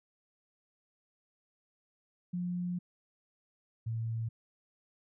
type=tone pair in turn; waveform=sine; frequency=177.6 / 113.54 Hz; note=F3 / A#2; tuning=+29 / -45 cents; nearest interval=minor sixth; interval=774 cents; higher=first; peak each=-32 / -32 dBFS; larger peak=neither; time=2.33-2.79 / 3.86-4.29 s; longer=first; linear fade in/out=10 ms; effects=none